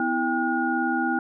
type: tone cluster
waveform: sine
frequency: 249.3 / 326.4 / 796 / 1439 Hz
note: B3 / E4 / G5 / F#6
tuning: +16 / -17 / +26 / -49 cents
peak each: -27 dBFS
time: 0-1.19 s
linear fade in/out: 2 ms
effects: none